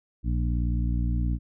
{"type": "harmonic tone with a mistuned harmonic", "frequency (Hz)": 59, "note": "A#1", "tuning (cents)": 22, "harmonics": [1, 2, 3, 4, 5], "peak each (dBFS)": [-24, -30, -34, -36, -38], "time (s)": [0.23, 1.39], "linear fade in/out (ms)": 50, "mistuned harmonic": 5, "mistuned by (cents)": 16, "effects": []}